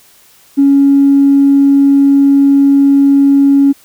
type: tone with tanh clipping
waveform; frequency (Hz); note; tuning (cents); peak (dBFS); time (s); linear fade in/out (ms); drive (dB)
triangle; 278.4; C#4; +8; -4; 0.57-3.73; 20; 4
effects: white hiss -45 dBFS RMS until 3.84 s